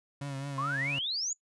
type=tone with vibrato; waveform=35% pulse; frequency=138.59 Hz; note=C#3; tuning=in tune; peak=-33 dBFS; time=0.21-0.99 s; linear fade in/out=5 ms; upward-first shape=triangle; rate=4.7 Hz; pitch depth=58 cents each way
type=exponential sweep; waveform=sine; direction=up; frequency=1046.5 to 7040 Hz; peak=-30 dBFS; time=0.58-1.33 s; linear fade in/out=2 ms
effects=noise-tail reverb RT60 0.1 s tail -20 dB re dry + resampled to 24000 Hz